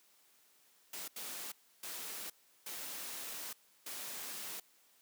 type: noise bursts at uneven times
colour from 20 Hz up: white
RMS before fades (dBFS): -44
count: 5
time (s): 0.93-1.08 / 1.16-1.52 / 1.83-2.3 / 2.66-3.53 / 3.86-4.6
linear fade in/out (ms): 5
effects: white hiss -68 dBFS RMS until 5.01 s + high-pass 200 Hz 12 dB/octave